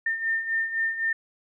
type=beating tone pair; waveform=sine; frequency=1806 / 1809.9 Hz; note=A6 / A6; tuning=+45 / +48 cents; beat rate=3.9 Hz; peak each=-31 / -25 dBFS; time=0.06-1.13 s; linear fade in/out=5 ms; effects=none